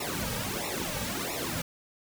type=noise with flanger; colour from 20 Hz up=pink; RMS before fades=-33 dBFS; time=0-1.62 s; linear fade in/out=5 ms; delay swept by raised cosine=0.63 to 2.93 ms; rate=1.5 Hz; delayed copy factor=-1; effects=none